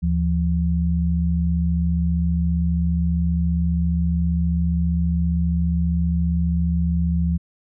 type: tone pair together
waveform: sine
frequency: 76 / 170.92 Hz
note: D#2 / F3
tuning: -40 / -37 cents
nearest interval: octave + major second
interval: 1403 cents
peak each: -20 dBFS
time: 0.02-7.38 s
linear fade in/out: 20 ms
effects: none